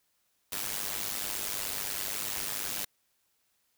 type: noise with amplitude modulation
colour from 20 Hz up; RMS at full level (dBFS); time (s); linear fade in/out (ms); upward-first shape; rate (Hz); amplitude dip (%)
white; -31; 0.52-2.85; 5; sine; 100; 85
effects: white hiss -74 dBFS RMS until 3.77 s